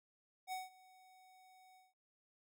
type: tone with ADSR envelope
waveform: square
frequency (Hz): 747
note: F#5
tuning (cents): +16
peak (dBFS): -40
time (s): 0.47-1.94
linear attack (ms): 53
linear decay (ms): 170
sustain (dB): -23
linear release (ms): 180
effects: none